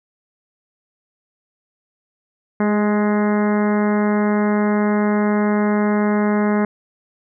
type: harmonic tone with a mistuned harmonic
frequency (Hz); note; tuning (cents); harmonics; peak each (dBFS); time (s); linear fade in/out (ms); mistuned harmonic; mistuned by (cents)
209.1; G#3; +12; 1 / 2 / 3 / 4 / 5 / 6 / 7 / 8 / 9 / 10; -16 / -22 / -26 / -28 / -30 / -32 / -33 / -34 / -35 / -36; 2.6-6.65; 2; 2; -17
effects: none